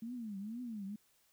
sine tone with vibrato, 220 Hz, A3, in tune, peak -40 dBFS, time 0.02-0.96 s, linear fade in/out 5 ms, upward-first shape triangle, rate 2.1 Hz, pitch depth 250 cents each way, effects white hiss -72 dBFS RMS until 1.32 s

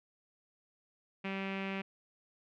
sawtooth tone with low-pass filter, 193.8 Hz, G3, 20 cents flat, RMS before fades -38 dBFS, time 1.24-1.82 s, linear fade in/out 10 ms, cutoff 2500 Hz, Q 4.2, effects none

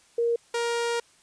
sine / sawtooth tone pair in turn, 468.6 / 470.3 Hz, A#4 / A#4, +9 / +15 cents, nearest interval unison, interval 6 cents, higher second, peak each -21 dBFS, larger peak neither, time 0.18-0.36 / 0.54-1 s, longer second, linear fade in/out 5 ms, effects white hiss -59 dBFS RMS until 1.22 s + resampled to 22050 Hz

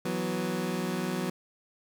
25% pulse chord, E suspended second, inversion none, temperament equal, 164.81 / 185 / 246.9 Hz, E3 / F#3 / B3, 0 / 0 / 0 cents, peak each -32 / -28 / -31 dBFS, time 0.05-1.3 s, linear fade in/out 5 ms, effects none

